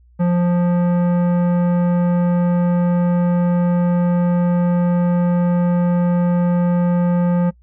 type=tone with tanh clipping; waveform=sine; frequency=175.6 Hz; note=F3; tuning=10 cents sharp; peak=-15 dBFS; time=0.19-7.51 s; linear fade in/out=20 ms; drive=14 dB; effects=noise-tail reverb RT60 0.1 s tail -24 dB re dry + added 60 Hz sine -47 dBFS peak until 7.62 s